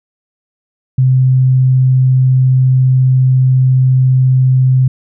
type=tone; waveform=sine; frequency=129.6 Hz; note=C3; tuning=16 cents flat; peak=-6 dBFS; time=0.98-4.88 s; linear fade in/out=5 ms; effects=none